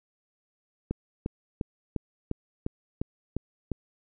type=click train; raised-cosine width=3 ms; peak=-16 dBFS; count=9; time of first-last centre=0.91-3.717 s; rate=2.85 Hz; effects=none